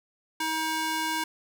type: tone with high-pass filter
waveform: square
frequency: 317.6 Hz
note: D#4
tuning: 36 cents sharp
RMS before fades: -29 dBFS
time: 0.4-1.24 s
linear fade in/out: 5 ms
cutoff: 780 Hz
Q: 0.86
effects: none